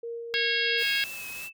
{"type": "tone with tremolo", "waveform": "sine", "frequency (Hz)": 466.2, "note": "A#4", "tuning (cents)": 0, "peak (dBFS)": -32, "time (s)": [0.03, 0.83], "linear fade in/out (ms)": 5, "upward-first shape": "sine", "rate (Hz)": 3.2, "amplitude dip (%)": 30}
{"type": "harmonic tone", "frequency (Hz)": 547, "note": "C#5", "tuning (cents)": -23, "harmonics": [3, 4, 5, 6, 7, 8, 9], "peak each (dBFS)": [-29, -31, -31, -30, -36, -37, -35], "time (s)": [0.34, 1.04], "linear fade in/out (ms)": 0}
{"type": "tone with vibrato", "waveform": "sine", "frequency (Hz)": 2600, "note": "E7", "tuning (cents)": -24, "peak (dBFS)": -37, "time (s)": [0.64, 1.53], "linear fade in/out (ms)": 50, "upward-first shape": "triangle", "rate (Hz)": 2.7, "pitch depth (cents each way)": 43}
{"type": "noise", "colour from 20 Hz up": "white", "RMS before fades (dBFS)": -42, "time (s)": [0.77, 1.5], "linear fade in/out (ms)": 50}
{"effects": []}